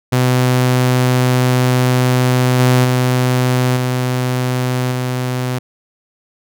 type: tone with level steps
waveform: sawtooth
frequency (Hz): 126.4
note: B2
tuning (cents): +41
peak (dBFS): -7 / -5 / -8 / -11 / -13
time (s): 0.12-5.59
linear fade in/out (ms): 10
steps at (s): 2.59 / 2.84 / 3.76 / 4.91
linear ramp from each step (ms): 10
effects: none